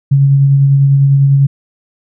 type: tone with tremolo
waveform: sine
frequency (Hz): 138.59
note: C#3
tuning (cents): 0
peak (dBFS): -4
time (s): 0.11-1.47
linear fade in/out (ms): 10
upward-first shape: sine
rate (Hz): 10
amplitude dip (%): 25
effects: none